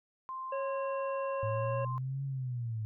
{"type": "tone", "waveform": "sine", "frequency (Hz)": 1046.5, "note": "C6", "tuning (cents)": 0, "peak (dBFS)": -37, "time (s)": [0.29, 1.98], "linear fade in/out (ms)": 0}
{"type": "harmonic tone", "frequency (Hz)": 547, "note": "C#5", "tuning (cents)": -23, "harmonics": [1, 3, 5], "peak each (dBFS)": [-33, -49, -49], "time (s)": [0.52, 1.85], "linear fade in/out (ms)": 5}
{"type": "linear two-way sweep", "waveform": "sine", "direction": "up then down", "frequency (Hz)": [107, 138.59, 107], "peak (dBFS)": -33, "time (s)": [1.43, 2.85], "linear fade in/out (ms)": 0, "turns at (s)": 2.24}
{"effects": []}